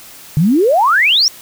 sine exponential sweep, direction up, 141 to 5760 Hz, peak -8 dBFS, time 0.37-1.28 s, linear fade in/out 0 ms, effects white hiss -37 dBFS RMS until 1.41 s

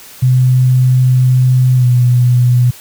sine tone with pitch glide, 127.6 to 123.4 Hz, C3 to B2, -43 to -1 cents, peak -6 dBFS, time 0.22-2.71 s, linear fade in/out 10 ms, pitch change -58 cents, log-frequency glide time 1.77-1.86 s, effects white hiss -36 dBFS RMS until 2.8 s

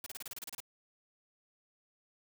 white noise bursts, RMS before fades -43 dBFS, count 11, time 0.04-0.603 s, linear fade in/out 2 ms, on 23 ms, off 31 ms, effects none

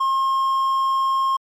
triangle tone, 1071 Hz, C6, 40 cents sharp, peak -15 dBFS, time 0-1.37 s, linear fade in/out 10 ms, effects MP3 96 kbps

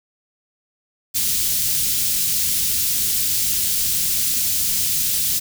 white band-stop noise, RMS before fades -20 dBFS, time 1.14-5.4 s, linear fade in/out 20 ms, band 170 to 3800 Hz, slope 12 dB/octave, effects none

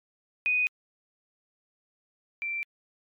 sine tone pair in turn, 2489 / 2349 Hz, D#7 / D7, 0 / 0 cents, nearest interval minor second, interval 100 cents, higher first, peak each -22 / -29 dBFS, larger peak first, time 0.46-0.67 / 2.42-2.63 s, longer neither, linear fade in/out 0 ms, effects MP3 96 kbps

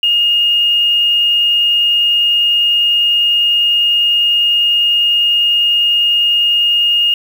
sine tone with quantisation, 2845 Hz, F7, 31 cents sharp, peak -9 dBFS, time 0.03-7.14 s, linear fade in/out 2 ms, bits 6, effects none

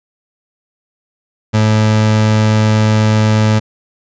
30% pulse tone, 108.2 Hz, A2, 29 cents flat, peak -6 dBFS, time 1.53-3.6 s, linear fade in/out 20 ms, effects resampled to 16000 Hz

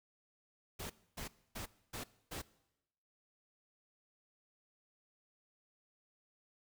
pink noise bursts, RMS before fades -44 dBFS, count 5, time 0.79-2.42 s, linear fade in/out 10 ms, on 110 ms, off 270 ms, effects noise-tail reverb RT60 0.9 s tail -20 dB re dry

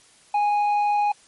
sine tone with tanh clipping, 827 Hz, G#5, 8 cents flat, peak -19 dBFS, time 0.34-1.12 s, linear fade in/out 5 ms, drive 5 dB, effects white hiss -54 dBFS RMS until 1.27 s + MP3 48 kbps

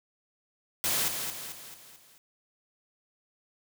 white noise with echo, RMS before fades -28 dBFS, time 0.84-1.08 s, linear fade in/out 0 ms, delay 220 ms, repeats 5, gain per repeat -6 dB, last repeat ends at 2.18 s, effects none

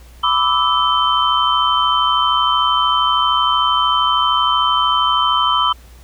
sine tone cluster, 992 / 1175 / 1308 / 3088 Hz, B5 / D6 / E6 / G7, +7 / +1 / -14 / -27 cents, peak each -18 dBFS, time 0.23-5.73 s, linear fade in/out 10 ms, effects added 60 Hz sine -39 dBFS peak until 6.03 s + pink hiss -48 dBFS RMS until 6.03 s

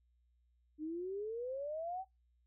sine exponential sweep, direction up, 298.8 to 780 Hz, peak -38 dBFS, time 0.78-2.05 s, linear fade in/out 50 ms, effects noise-tail reverb RT60 0.2 s tail -25 dB re dry + added 60 Hz sine -70 dBFS peak until 2.46 s

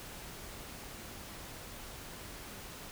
silence, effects pink hiss -47 dBFS RMS until 2.91 s

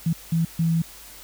sine tone bursts at uneven times, 164.81 Hz, E3, in tune, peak -18 dBFS, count 3, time 0.06-0.13 / 0.32-0.45 / 0.59-0.82 s, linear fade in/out 5 ms, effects added 50 Hz sine -52 dBFS peak until 1.23 s + white hiss -44 dBFS RMS until 1.23 s

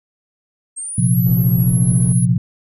sine exponential two-way sweep, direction up then down, 8350 to 11960 to 10470 Hz, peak -24 dBFS, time 0.76-2.26 s, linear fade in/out 20 ms, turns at 1.22 s
sine chord, Bb suspended second, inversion none, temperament equal with one note detuned, 116.54 / 130.81 / 175.73 Hz, Bb2 / C3 / F3, 0 / 0 / +11 cents, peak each -16 dBFS, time 0.98-2.38 s, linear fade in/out 5 ms
white low-pass noise, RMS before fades -29 dBFS, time 1.26-2.13 s, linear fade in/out 5 ms, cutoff 170 Hz, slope 12 dB/octave
effects none

